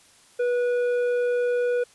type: tone with tanh clipping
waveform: sine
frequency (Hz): 487.9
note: B4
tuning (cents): -21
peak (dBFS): -22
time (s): 0.39-1.84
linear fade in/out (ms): 10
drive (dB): 8
effects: white hiss -55 dBFS RMS until 1.94 s + resampled to 24000 Hz